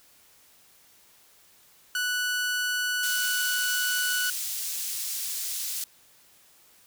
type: tone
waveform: sawtooth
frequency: 1480 Hz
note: F#6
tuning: in tune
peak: -22 dBFS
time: 1.95-4.3 s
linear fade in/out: 2 ms
type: high-pass noise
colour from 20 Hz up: pink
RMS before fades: -32 dBFS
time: 3.03-5.84 s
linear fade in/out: 2 ms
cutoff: 5500 Hz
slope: 12 dB/octave
effects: white hiss -58 dBFS RMS until 6.86 s